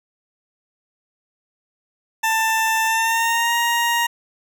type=tone with pitch glide; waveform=20% pulse; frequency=889 to 940.8 Hz; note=A5 to A#5; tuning=+18 to +16 cents; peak=-12 dBFS; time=2.23-4.07 s; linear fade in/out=10 ms; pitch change=+98 cents; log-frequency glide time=2.85-3.54 s; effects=none